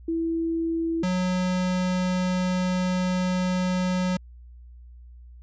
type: tone pair in turn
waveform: sine / square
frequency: 329.6 / 182.86 Hz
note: E4 / F#3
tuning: 0 / -20 cents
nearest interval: minor seventh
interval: 1020 cents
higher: first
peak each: -23 dBFS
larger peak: neither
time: 0.08-1.03 / 1.03-4.17 s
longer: second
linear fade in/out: 5 ms
effects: added 60 Hz sine -43 dBFS peak until 5.42 s + resampled to 16000 Hz